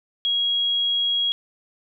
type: tone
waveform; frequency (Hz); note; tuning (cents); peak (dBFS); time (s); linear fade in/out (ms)
sine; 3300; G#7; -12; -19; 0.25-1.32; 0
effects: none